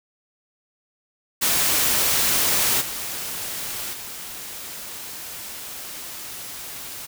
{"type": "noise with level steps", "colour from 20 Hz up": "white", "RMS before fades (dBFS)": [-20, -30, -35], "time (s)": [1.41, 7.07], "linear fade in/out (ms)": 20, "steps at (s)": [2.8, 3.92], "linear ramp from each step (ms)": 20, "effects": []}